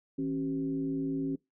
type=tone with frequency modulation; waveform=sine; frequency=272.5 Hz; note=C#4; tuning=29 cents flat; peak=-29 dBFS; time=0.18-1.36 s; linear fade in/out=10 ms; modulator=112 Hz; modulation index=0.66; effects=noise-tail reverb RT60 0.2 s tail -23 dB re dry